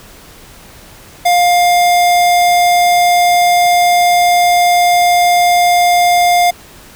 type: tone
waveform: square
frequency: 705 Hz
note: F5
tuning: 16 cents sharp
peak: -8 dBFS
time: 1.25-6.51 s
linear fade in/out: 10 ms
effects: pink hiss -38 dBFS RMS until 6.95 s